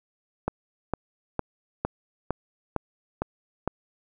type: click train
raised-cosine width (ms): 1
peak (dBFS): -11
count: 8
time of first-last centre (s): 0.48-3.676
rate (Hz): 2.19
effects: none